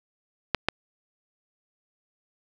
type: clicks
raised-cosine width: 0.3 ms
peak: -5 dBFS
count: 2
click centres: 0.547 / 0.686 s
effects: none